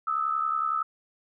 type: tone pair together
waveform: sine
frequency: 1239.2 / 1310 Hz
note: D#6 / E6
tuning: -7 / -11 cents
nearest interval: minor second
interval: 96 cents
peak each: -29 / -26 dBFS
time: 0.07-0.83 s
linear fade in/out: 5 ms
effects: none

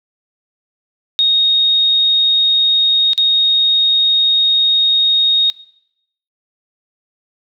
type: tone with dropouts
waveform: sine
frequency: 3729 Hz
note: A#7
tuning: in tune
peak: -9 dBFS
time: 1.19-5.5 s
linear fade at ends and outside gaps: 0 ms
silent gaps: 3.133-3.178 s
effects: noise-tail reverb RT60 0.8 s tail -21 dB re dry

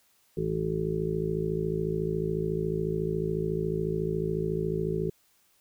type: harmonic tone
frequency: 54 Hz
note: A1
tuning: 32 cents flat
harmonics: 1 / 2 / 3 / 4 / 6 / 7 / 8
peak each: -40 / -40 / -31 / -40 / -40 / -31 / -33 dBFS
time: 0.37-5.1 s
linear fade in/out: 5 ms
effects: white hiss -66 dBFS RMS until 5.6 s

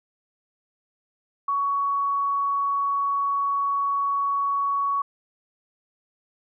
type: tone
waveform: sine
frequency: 1120 Hz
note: C#6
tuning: 18 cents sharp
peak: -21 dBFS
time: 1.48-5.02 s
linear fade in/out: 5 ms
effects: none

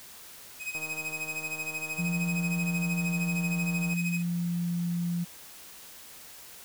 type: tone with tremolo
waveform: 45% pulse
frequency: 2520 Hz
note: D#7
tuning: 21 cents sharp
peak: -30 dBFS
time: 0.59-4.23 s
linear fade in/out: 50 ms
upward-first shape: sine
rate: 13 Hz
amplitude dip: 80%
type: click train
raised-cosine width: 1 ms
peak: -32 dBFS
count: 498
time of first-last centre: 0.75-3.936 s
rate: 156 Hz
type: tone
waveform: sine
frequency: 173 Hz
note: F3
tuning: 16 cents flat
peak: -27 dBFS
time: 1.98-5.25 s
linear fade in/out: 20 ms
effects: white hiss -48 dBFS RMS until 6.64 s

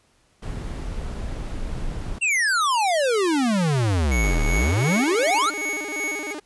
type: noise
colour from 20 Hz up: brown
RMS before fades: -29 dBFS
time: 0.42-2.19 s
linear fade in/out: 10 ms
type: exponential two-way sweep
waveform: square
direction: down then up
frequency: 2803 to 34.65 to 1476 Hz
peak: -19 dBFS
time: 2.21-5.51 s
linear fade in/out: 20 ms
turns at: 4.45 s
type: tone with tremolo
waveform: square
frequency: 2217 Hz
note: C#7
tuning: in tune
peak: -24 dBFS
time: 4.11-6.33 s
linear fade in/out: 10 ms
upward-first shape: triangle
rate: 2.7 Hz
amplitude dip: 70%
type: tone with vibrato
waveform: sawtooth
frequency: 352.6 Hz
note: F4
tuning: 17 cents sharp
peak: -27 dBFS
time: 4.23-6.4 s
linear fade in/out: 10 ms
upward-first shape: square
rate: 13 Hz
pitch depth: 270 cents each way
effects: pink hiss -62 dBFS RMS until 6.45 s + resampled to 24000 Hz

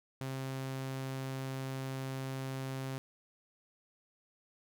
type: tone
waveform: sawtooth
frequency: 133.1 Hz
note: C3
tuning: 30 cents sharp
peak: -33 dBFS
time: 0.21-2.98 s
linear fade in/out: 0 ms
effects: none

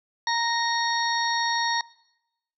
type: harmonic tone with a mistuned harmonic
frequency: 932.3 Hz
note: A#5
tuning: in tune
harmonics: 1 / 2 / 4 / 5 / 6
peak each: -25 / -28 / -31 / -32 / -33 dBFS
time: 0.27-1.81 s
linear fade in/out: 2 ms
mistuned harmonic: 5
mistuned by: -110 cents
effects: noise-tail reverb RT60 0.9 s tail -22 dB re dry

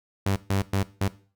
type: tone bursts at uneven times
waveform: sawtooth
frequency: 98 Hz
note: G2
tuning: in tune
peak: -18 dBFS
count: 4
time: 0.26-0.36 / 0.5-0.62 / 0.73-0.83 / 1.01-1.08 s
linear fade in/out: 5 ms
effects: noise-tail reverb RT60 0.4 s tail -17 dB re dry

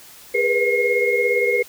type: tone cluster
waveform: sine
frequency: 408.9 / 482.2 / 499.6 / 2152 Hz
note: G#4 / B4 / B4 / C7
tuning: -27 / -41 / +20 / +48 cents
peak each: -22 / -20 / -26 / -20 dBFS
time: 0.34-1.63 s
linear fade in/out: 10 ms
effects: white hiss -44 dBFS RMS until 1.68 s

